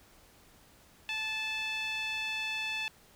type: tone with band-pass filter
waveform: sawtooth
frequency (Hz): 873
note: A5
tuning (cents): -14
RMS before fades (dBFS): -35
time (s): 1.09-2.88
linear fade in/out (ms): 0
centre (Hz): 2900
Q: 4.7
effects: pink hiss -60 dBFS RMS until 3.15 s